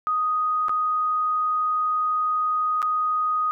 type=tone with dropouts; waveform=sine; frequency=1246 Hz; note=D#6; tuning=2 cents sharp; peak=-20 dBFS; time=0.07-3.51 s; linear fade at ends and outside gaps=0 ms; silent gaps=0.684-0.694 / 2.819-2.827 s; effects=none